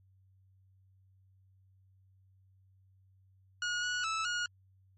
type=tone with pitch steps; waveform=sawtooth; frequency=1445 / 1463 / 1311 / 1440 Hz; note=F#6 / F#6 / E6 / F#6; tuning=-41 / -20 / -10 / -47 cents; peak=-28 dBFS; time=3.62-4.46 s; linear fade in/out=2 ms; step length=210 ms; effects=added 95 Hz sine -62 dBFS peak until 4.97 s + MP3 32 kbps